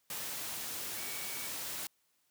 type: tone in noise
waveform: sine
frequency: 2262 Hz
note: C#7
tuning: 34 cents sharp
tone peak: -48 dBFS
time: 0.97-1.47 s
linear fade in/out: 2 ms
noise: white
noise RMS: -40 dBFS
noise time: 0.1-1.87 s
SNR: -11 dB
effects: white hiss -75 dBFS RMS until 2.3 s + high-pass 80 Hz 12 dB/octave